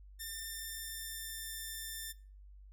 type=tone with pitch glide; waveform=5% pulse; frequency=1796 to 1785.7 Hz; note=A6 to A6; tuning=+35 to +25 cents; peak=-31 dBFS; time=0.19-2.13 s; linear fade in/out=20 ms; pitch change=-10 cents; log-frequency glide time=0.38-1.62 s; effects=noise-tail reverb RT60 0.4 s tail -22 dB re dry + added 49 Hz sine -52 dBFS peak until 2.72 s